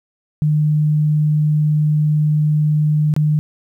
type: tone with dropouts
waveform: sine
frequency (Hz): 151.5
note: D#3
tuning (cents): -46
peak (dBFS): -12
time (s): 0.42-3.39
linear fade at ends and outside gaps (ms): 0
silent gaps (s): 3.139-3.164
effects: 9-bit